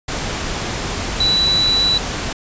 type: tone in noise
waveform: sine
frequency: 3951 Hz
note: B7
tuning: in tune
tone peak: -13 dBFS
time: 1.2-1.98 s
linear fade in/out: 5 ms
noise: pink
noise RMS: -23 dBFS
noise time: 0.08-2.33 s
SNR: +7 dB
effects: resampled to 16000 Hz